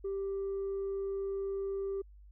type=tone; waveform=sine; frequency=392 Hz; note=G4; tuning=in tune; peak=-31 dBFS; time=0.04-2.02 s; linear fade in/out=10 ms; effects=tanh soft clip ceiling -31 dBFS + added 50 Hz sine -52 dBFS peak until 2.31 s